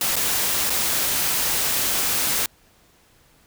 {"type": "noise with dropouts", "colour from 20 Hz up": "white", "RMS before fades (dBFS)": -22, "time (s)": [0.01, 2.46], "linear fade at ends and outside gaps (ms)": 2, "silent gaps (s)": [[0.158, 0.164], [0.698, 0.702]], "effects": ["pink hiss -57 dBFS RMS until 3.46 s"]}